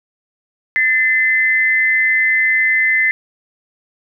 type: tone pair together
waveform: sine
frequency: 1773.1 / 2055 Hz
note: A6 / C7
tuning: +13 / -32 cents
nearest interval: minor third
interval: 255 cents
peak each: -16 / -13 dBFS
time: 0.76-3.11 s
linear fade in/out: 0 ms
effects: none

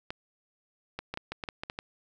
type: clicks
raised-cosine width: 0.3 ms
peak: -19 dBFS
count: 10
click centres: 0.105 / 0.99 / 1.14 / 1.174 / 1.32 / 1.438 / 1.488 / 1.635 / 1.699 / 1.789 s
effects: none

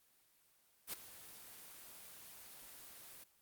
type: noise with ADSR envelope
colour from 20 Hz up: white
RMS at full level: -40 dBFS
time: 0.87-3.24 s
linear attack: 59 ms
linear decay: 13 ms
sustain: -15 dB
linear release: 7 ms
effects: white hiss -72 dBFS RMS until 3.41 s + Opus 24 kbps

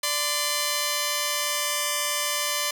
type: tone pair together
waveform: 5% pulse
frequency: 587.3 / 1027.7 Hz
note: D5 / C6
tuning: 0 / -31 cents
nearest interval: minor seventh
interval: 969 cents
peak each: -15 dBFS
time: 0.03-2.71 s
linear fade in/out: 5 ms
effects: none

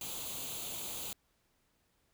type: noise with comb filter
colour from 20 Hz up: white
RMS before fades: -41 dBFS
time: 0.01-1.13 s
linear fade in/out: 2 ms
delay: 0.28 ms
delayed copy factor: +0.7
effects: pink hiss -75 dBFS RMS until 2.13 s

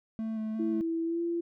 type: tone with vibrato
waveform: triangle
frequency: 220 Hz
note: A3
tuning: in tune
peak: -29 dBFS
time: 0.19-0.81 s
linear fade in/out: 0 ms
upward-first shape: square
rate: 2.8 Hz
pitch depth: 15 cents each way
type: tone with pitch glide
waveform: sine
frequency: 329.6 to 340.2 Hz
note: E4 to F4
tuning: 0 to -45 cents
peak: -28 dBFS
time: 0.59-1.41 s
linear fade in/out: 10 ms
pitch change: +55 cents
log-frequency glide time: 1.04-1.21 s
effects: none

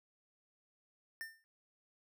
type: tone with exponential decay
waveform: square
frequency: 1800 Hz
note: A6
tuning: 39 cents sharp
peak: -39 dBFS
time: 1.21-1.44 s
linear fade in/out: 0 ms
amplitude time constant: 50 ms
effects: none

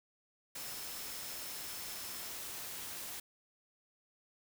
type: tone in noise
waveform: sine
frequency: 5274 Hz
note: E8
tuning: in tune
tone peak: -52 dBFS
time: 0.57-2.3 s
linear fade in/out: 5 ms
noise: white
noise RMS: -44 dBFS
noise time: 0.55-3.2 s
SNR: -11 dB
effects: none

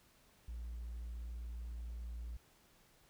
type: tone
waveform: triangle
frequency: 58.27 Hz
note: A#1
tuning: in tune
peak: -39 dBFS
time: 0.48-2.37 s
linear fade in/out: 5 ms
effects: tanh soft clip ceiling -37 dBFS + pink hiss -68 dBFS RMS until 3.09 s

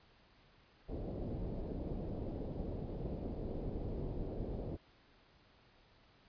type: low-pass noise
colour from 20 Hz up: pink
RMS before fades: -41 dBFS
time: 0.88-4.77 s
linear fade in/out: 20 ms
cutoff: 580 Hz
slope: 24 dB/octave
effects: pink hiss -66 dBFS RMS until 6.28 s + resampled to 11025 Hz

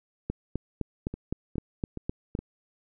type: two click trains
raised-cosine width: 3 ms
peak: -16 / -22 dBFS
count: 9 / 4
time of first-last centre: 0.3-2.351 / 1.14-2.39 s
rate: 3.9 / 2.4 Hz
effects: none

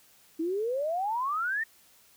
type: exponential sweep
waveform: sine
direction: up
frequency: 312.9 to 1867 Hz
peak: -27 dBFS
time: 0.39-1.64 s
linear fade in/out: 10 ms
effects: white hiss -60 dBFS RMS until 2.16 s

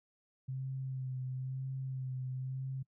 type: tone with vibrato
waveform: sine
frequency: 130.81 Hz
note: C3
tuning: in tune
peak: -36 dBFS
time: 0.48-2.83 s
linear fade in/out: 10 ms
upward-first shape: sine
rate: 1 Hz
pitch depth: 27 cents each way
effects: noise-tail reverb RT60 0.1 s tail -24 dB re dry

